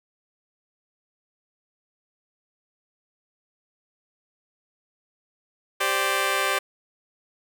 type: chord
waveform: 10% pulse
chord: G suspended fourth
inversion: none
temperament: just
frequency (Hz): 392 / 522.7 / 588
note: G4 / C5 / D5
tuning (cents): 0 / -2 / +2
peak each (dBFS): -19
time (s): 5.8-6.59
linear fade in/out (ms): 10
effects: none